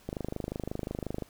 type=click train; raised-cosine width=2 ms; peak=-20 dBFS; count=30; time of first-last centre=0.09-1.223 s; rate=25.6 Hz; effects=pink hiss -59 dBFS RMS until 1.29 s